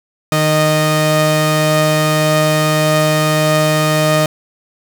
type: tone pair together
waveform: sawtooth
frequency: 154.1 / 618.1 Hz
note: D#3 / D#5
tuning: -16 / -12 cents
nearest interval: 2 octaves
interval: 2404 cents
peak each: -10 dBFS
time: 0.32-4.26 s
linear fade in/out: 2 ms
effects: none